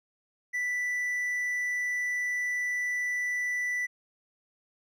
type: tone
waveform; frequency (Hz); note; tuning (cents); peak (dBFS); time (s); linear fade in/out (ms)
triangle; 1975.5; B6; 0; -26; 0.53-3.87; 20
effects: none